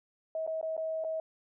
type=tone with dropouts; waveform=sine; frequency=640 Hz; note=D#5; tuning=49 cents sharp; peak=-31 dBFS; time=0.35-1.2 s; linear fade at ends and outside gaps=2 ms; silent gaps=0.466-0.475 / 0.613-0.628 / 0.767-0.777 / 1.04-1.046 s; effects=none